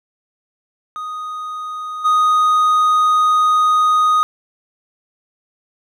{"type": "tone with level steps", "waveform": "triangle", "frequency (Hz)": 1244, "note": "D#6", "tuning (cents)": -1, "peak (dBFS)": [-22, -9], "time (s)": [0.96, 4.23], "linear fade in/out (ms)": 0, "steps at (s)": 2.04, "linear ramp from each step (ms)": 20, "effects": []}